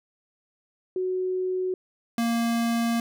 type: tone pair in turn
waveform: sine / square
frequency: 370 / 232.5 Hz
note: F#4 / A#3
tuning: 0 / -4 cents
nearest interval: minor sixth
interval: 804 cents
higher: first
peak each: -24 / -23 dBFS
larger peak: second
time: 0.96-1.74 / 2.18-3 s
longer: second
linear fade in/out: 2 ms
effects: none